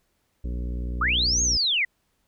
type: harmonic tone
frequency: 60.3 Hz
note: B1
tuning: 41 cents flat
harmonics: 1 / 2 / 3 / 4 / 5 / 6 / 7 / 8 / 9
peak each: -27 / -40 / -40 / -41 / -43 / -51 / -48 / -56 / -52 dBFS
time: 0.44-1.57 s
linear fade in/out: 5 ms
type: linear two-way sweep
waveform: sine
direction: up then down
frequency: 1123 to 6645 to 1888 Hz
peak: -20 dBFS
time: 1.01-1.85 s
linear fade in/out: 5 ms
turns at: 1.42 s
effects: pink hiss -71 dBFS RMS until 2.27 s